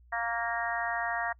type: harmonic tone with a mistuned harmonic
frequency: 233.1 Hz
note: A#3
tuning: in tune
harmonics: 3 / 4 / 5 / 6 / 7 / 8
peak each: -34 / -37 / -38 / -40 / -37 / -35 dBFS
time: 0.12-1.33 s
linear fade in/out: 10 ms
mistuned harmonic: 5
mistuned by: -20 cents
effects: noise-tail reverb RT60 0.1 s tail -26 dB re dry + added 60 Hz sine -55 dBFS peak until 1.39 s